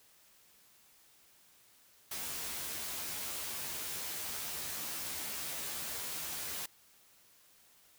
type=noise with comb filter; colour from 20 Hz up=white; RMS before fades=-40 dBFS; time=2.11-6.66 s; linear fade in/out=5 ms; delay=13 ms; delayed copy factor=+0.75; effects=white hiss -64 dBFS RMS until 7.98 s